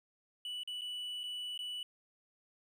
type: tone with dropouts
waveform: triangle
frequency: 2960 Hz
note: F#7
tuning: in tune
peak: -37 dBFS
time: 0.45-1.83 s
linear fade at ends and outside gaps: 2 ms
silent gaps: 0.634-0.675 / 0.811-0.817 / 1.234-1.238 / 1.577-1.59 s
effects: 13-bit